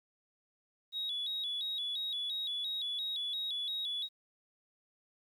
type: tone with vibrato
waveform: sine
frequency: 3600 Hz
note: A7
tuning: 39 cents sharp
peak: -33 dBFS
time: 0.92-4.09 s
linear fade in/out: 50 ms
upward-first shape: square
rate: 2.9 Hz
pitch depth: 89 cents each way
effects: tanh soft clip ceiling -30 dBFS + 11-bit